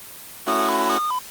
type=chord; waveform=15% pulse; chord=F# minor seventh; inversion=first; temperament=equal; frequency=220 / 277.2 / 329.6 / 370 Hz; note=A3 / C#4 / E4 / F#4; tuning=0 / 0 / 0 / 0 cents; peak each=-23 / -21 / -20 / -18 dBFS; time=0.46-0.99 s; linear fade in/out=20 ms
type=tone with vibrato; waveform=triangle; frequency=1108.7 Hz; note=C#6; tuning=in tune; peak=-19 dBFS; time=0.48-1.19 s; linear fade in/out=5 ms; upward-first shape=square; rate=2.4 Hz; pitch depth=170 cents each way
effects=white hiss -39 dBFS RMS until 1.3 s + Opus 24 kbps